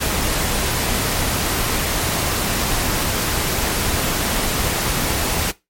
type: noise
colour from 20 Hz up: pink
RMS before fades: -20 dBFS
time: 0-5.52 s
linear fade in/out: 20 ms
effects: noise-tail reverb RT60 0.2 s tail -18 dB re dry + MP3 64 kbps